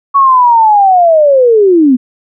sine linear sweep, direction down, 1124 to 240 Hz, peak -3 dBFS, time 0.14-1.97 s, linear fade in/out 20 ms, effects none

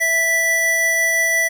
square tone pair together, 659.3 / 1972.1 Hz, E5 / B6, 0 / -3 cents, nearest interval octave + perfect fifth, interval 1897 cents, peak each -26 / -16 dBFS, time 0-1.49 s, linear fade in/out 20 ms, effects none

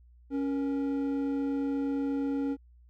triangle tone pair together, 277.1 / 471.3 Hz, C#4 / A#4, -1 / +19 cents, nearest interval major sixth, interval 920 cents, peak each -26 / -36 dBFS, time 0.3-2.57 s, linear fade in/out 50 ms, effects added 60 Hz sine -54 dBFS peak until 2.89 s

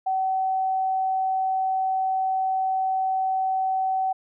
sine tone, 760 Hz, F#5, 46 cents sharp, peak -21 dBFS, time 0.06-4.13 s, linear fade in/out 10 ms, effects none

